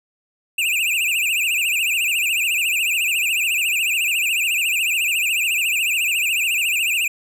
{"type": "tone with vibrato", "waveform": "square", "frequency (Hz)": 2597, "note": "E7", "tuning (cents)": -26, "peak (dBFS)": -18, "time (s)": [0.58, 7.08], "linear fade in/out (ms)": 5, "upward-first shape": "triangle", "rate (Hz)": 14, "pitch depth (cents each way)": 190, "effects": []}